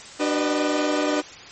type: tone cluster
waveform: 30% pulse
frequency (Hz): 297 / 379.9 / 493 / 615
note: D4 / F#4 / B4 / D#5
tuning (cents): +20 / +46 / -3 / -20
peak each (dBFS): -20 / -26 / -26 / -26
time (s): 0.19-1.22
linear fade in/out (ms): 20
effects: white hiss -41 dBFS RMS until 1.51 s + MP3 32 kbps